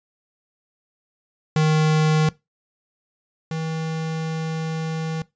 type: tone pair in turn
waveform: square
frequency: 155.56 / 160.3 Hz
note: D#3 / E3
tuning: 0 / -48 cents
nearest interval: minor second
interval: 52 cents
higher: second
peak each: -16 / -25 dBFS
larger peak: first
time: 1.56-2.29 / 3.51-5.22 s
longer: second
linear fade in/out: 2 ms
effects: noise-tail reverb RT60 0.2 s tail -20 dB re dry + resampled to 16000 Hz